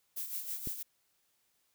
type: noise with tremolo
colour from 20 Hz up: violet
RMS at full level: -37 dBFS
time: 0.16-0.83 s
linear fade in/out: 10 ms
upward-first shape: sine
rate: 6.2 Hz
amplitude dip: 60%
type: click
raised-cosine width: 3 ms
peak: -27 dBFS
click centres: 0.673 s
effects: white hiss -75 dBFS RMS until 1.74 s